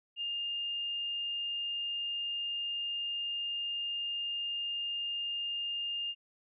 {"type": "tone", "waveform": "sine", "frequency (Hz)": 2816, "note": "F7", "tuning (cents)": 14, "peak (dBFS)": -33, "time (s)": [0.16, 6.15], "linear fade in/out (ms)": 50, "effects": []}